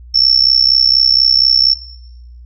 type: tone with amplitude modulation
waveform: sine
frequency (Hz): 5400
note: E8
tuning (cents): +41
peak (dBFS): -4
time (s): 0.14-1.74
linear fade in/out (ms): 10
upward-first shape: sine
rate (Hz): 64.2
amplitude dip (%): 90
effects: noise-tail reverb RT60 0.9 s tail -17 dB re dry + added 60 Hz sine -33 dBFS peak until 2.45 s

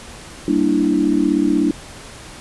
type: chord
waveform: sine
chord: E half-diminished seventh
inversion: first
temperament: equal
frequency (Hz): 196 / 233.1 / 293.7 / 329.6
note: G3 / Bb3 / D4 / E4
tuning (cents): 0 / 0 / 0 / 0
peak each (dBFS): -22 / -22 / -16 / -19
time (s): 0.48-1.71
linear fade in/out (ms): 2
effects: pink hiss -37 dBFS RMS until 2.4 s + resampled to 24000 Hz

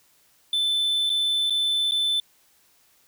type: tone with dropouts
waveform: triangle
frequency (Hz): 3523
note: A7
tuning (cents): +1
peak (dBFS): -19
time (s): 0.53-2.2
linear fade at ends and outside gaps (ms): 2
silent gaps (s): 1.095-1.1 / 1.498-1.505 / 1.911-1.919
effects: white hiss -61 dBFS RMS until 3.07 s

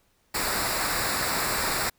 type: noise with comb filter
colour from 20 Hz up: pink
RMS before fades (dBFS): -27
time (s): 0.34-1.9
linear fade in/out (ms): 10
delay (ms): 0.32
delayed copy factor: -0.7
effects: pink hiss -67 dBFS RMS until 1.98 s

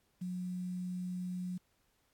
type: tone with quantisation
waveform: sine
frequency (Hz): 181.1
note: F#3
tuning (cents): -37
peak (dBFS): -36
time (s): 0.21-1.58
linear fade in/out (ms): 10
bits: 10
effects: pink hiss -75 dBFS RMS until 2.13 s + AAC 64 kbps

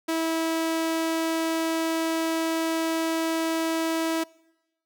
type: tone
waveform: sawtooth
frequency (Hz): 325.5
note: E4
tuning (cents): -22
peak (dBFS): -20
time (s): 0.08-4.24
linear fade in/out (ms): 10
effects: noise-tail reverb RT60 1.0 s tail -24 dB re dry

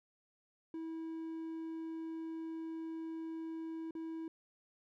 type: tone with dropouts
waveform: triangle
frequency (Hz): 324.6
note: E4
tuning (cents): -27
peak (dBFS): -38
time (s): 0.74-4.28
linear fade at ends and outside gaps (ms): 2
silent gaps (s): 3.909-3.951
effects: none

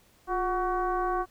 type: tone with frequency modulation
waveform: sine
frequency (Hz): 740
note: F#5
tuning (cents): 0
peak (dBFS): -25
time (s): 0.27-1.26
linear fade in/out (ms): 50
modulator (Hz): 384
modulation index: 1.4
effects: pink hiss -62 dBFS RMS until 1.3 s

